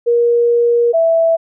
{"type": "tone pair in turn", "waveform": "sine", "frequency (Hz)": [473.6, 659.1], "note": ["A#4", "E5"], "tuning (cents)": [27, 0], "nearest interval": "tritone", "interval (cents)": 573, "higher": "second", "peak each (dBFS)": -9, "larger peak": "neither", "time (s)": [[0.06, 0.93], [0.93, 1.37]], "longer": "first", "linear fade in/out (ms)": 20, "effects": []}